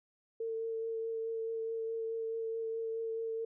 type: tone with vibrato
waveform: sine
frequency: 451.4 Hz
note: A4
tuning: 44 cents sharp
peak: -34 dBFS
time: 0.4-3.45 s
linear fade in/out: 5 ms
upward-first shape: triangle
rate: 4.7 Hz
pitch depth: 16 cents each way
effects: none